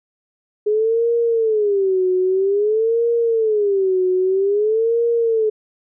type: tone with vibrato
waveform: sine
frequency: 415.3 Hz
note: G#4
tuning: in tune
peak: -14 dBFS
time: 0.66-5.5 s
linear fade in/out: 10 ms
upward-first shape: sine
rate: 0.51 Hz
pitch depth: 210 cents each way
effects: none